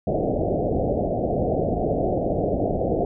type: low-pass noise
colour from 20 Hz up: white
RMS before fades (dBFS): -23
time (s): 0.07-3.05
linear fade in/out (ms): 2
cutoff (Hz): 730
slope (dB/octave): 96
effects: none